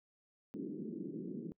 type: band-pass noise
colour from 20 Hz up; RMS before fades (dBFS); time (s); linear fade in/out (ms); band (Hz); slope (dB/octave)
pink; -43; 0.54-1.52; 0; 170 to 390; 48
effects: noise-tail reverb RT60 0.1 s tail -25 dB re dry